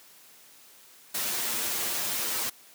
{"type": "noise with comb filter", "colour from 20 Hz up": "white", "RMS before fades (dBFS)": -30, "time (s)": [1.14, 2.5], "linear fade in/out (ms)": 10, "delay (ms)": 8.5, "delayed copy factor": 0.8, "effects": ["white hiss -54 dBFS RMS until 2.74 s", "high-pass 150 Hz 12 dB/octave"]}